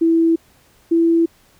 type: tone pair in turn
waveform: sine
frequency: 329.6 / 332.9 Hz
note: E4 / E4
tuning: 0 / +17 cents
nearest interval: unison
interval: 17 cents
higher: second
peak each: -11 dBFS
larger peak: neither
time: 0.01-0.36 / 0.91-1.26 s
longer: neither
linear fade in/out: 10 ms
effects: pink hiss -54 dBFS RMS until 1.59 s